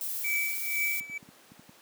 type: noise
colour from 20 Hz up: violet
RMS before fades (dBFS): -34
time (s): 0.01-1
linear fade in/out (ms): 0
type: tone with tremolo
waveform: triangle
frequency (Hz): 2300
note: D7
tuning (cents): -37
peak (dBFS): -24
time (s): 0.24-1.18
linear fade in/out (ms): 5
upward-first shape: triangle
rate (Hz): 2.1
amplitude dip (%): 90
type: clicks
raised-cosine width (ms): 5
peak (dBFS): -28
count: 7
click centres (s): 1.009 / 1.098 / 1.228 / 1.289 / 1.519 / 1.595 / 1.694
effects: pink hiss -56 dBFS RMS until 1.81 s + high-pass 300 Hz 12 dB/octave